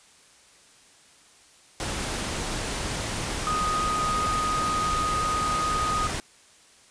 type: tone in noise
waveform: sine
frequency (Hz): 1244.5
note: D#6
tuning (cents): 0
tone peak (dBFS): -24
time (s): 3.47-6.07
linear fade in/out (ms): 0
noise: pink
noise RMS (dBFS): -30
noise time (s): 1.8-6.2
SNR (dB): +3
effects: white hiss -55 dBFS RMS until 6.9 s + resampled to 22050 Hz